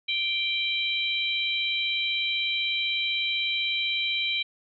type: harmonic tone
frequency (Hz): 784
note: G5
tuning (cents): 0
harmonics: 3 / 4 / 5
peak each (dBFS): -28 / -29 / -30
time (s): 0.08-4.43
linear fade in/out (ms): 10
effects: none